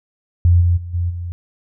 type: tone with level steps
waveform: sine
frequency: 87.1 Hz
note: F2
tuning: 4 cents flat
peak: -8 / -11 / -26 / -16 / -23 dBFS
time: 0.45-1.32 s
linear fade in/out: 0 ms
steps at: 0.6 / 0.76 / 0.93 / 1.09 s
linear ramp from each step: 20 ms
effects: none